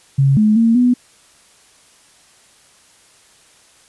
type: tone with pitch steps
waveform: sine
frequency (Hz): 137 / 213.6 / 228.5 / 246.7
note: C#3 / G#3 / A#3 / B3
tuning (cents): -20 / +49 / -34 / -2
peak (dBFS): -9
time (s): 0.18-0.94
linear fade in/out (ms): 10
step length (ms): 190
effects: white hiss -50 dBFS RMS until 3.88 s + resampled to 24000 Hz